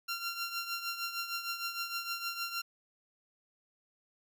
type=tone with tremolo; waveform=15% pulse; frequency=1378 Hz; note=F6; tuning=24 cents flat; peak=-26 dBFS; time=0.08-2.62 s; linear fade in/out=10 ms; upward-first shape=triangle; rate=6.5 Hz; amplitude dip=70%; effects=none